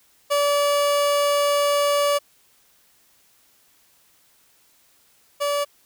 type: tone pair in turn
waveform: 30% pulse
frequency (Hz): 576 / 576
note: D5 / D5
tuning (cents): -34 / -34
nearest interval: unison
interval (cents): 0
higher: neither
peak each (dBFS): -15 / -18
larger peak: first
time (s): 0.3-2.19 / 5.4-5.65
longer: first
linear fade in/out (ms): 20
effects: white hiss -59 dBFS RMS until 5.85 s